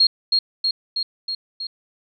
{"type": "tone with echo", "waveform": "sine", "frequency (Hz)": 4262, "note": "C8", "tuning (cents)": 31, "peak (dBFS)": -11, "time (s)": [0, 0.07], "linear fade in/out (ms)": 5, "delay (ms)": 320, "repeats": 5, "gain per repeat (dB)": -3, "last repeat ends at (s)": 1.67, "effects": []}